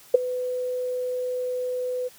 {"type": "tone with ADSR envelope", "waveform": "sine", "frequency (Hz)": 501, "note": "B4", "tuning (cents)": 25, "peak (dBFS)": -7, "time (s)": [0.14, 2.09], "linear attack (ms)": 7, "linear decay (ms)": 13, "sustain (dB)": -18, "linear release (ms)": 22, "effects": ["white hiss -51 dBFS RMS until 2.18 s"]}